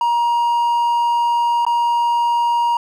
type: tone with dropouts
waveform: triangle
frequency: 946 Hz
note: A#5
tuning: 25 cents sharp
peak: -12 dBFS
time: 0.01-2.77 s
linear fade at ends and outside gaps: 2 ms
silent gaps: 1.651-1.665 s
effects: none